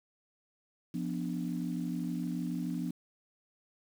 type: chord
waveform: sine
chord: B diminished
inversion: second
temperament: equal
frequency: 174.61 / 246.9 / 293.7 Hz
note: F3 / B3 / D4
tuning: 0 / 0 / 0 cents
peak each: -35 / -36 / -38 dBFS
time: 0.94-2.91 s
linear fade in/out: 5 ms
effects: tanh soft clip ceiling -23 dBFS + 9-bit